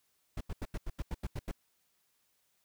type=noise bursts; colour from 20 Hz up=brown; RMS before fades=-36 dBFS; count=10; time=0.37-1.515 s; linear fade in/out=5 ms; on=38 ms; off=85 ms; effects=white hiss -75 dBFS RMS until 2.64 s